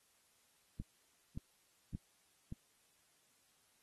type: click train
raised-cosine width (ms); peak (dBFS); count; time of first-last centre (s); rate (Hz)
5; -30; 4; 0.8-2.524; 1.74
effects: white hiss -73 dBFS RMS until 3.82 s + AAC 32 kbps

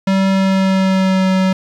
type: tone with pitch glide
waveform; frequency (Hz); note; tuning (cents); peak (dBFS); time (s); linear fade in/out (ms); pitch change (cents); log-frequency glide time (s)
square; 192.7 to 188.41; G3 to F#3; -29 to +32; -12; 0.07-1.53; 5; -39; 0.28-1.29
effects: low-pass 5000 Hz 12 dB/octave + 7-bit

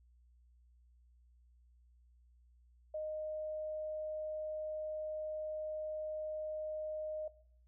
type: tone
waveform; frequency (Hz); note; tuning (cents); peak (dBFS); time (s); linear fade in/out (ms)
sine; 618; D#5; -12; -37; 2.94-7.28; 5
effects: noise-tail reverb RT60 0.6 s tail -19 dB re dry + added 60 Hz sine -63 dBFS peak until 7.67 s

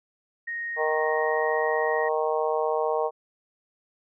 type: tone with pitch glide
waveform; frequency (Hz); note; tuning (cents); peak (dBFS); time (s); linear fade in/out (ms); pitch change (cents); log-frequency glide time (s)
sine; 1864.7 to 1876.6; A#6 to A#6; 0 to +11; -29; 0.47-2.09; 10; +11; 0.92-1.67
type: harmonic tone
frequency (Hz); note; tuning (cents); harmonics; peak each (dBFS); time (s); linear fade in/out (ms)
155.56; D#3; 0; 3 / 4 / 5 / 6 / 7; -26 / -28 / -30 / -32 / -33; 0.76-3.11; 50
effects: none

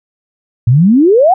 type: exponential sweep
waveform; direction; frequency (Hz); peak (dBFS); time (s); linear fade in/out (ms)
sine; up; 110.5 to 784; -4; 0.67-1.34; 5
effects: none

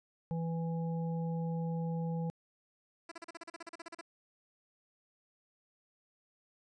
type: harmonic tone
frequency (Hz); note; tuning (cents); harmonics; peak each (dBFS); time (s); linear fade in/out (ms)
165.5; E3; +7; 1 / 3 / 5; -33 / -43 / -47; 0.31-2.3; 0
type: tone bursts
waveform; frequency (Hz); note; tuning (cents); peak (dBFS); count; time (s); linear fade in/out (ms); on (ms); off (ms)
10% pulse; 334.9; E4; +27; -35; 15; 3.09-4.012; 5; 26; 38
effects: resampled to 22050 Hz

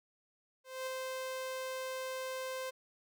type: tone with ADSR envelope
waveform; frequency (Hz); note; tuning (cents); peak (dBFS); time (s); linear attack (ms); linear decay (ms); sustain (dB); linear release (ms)
sawtooth; 520; C5; -11; -32; 0.64-2.71; 230; 4; -2; 18
effects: none

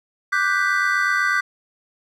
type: chord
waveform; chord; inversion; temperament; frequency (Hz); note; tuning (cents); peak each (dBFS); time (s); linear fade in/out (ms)
triangle; G major seventh; second; equal; 1174.7 / 1480 / 1568 / 1975.5; D6 / F#6 / G6 / B6; 0 / 0 / 0 / 0; -22 / -21 / -20 / -22; 0.32-1.41; 10
effects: none

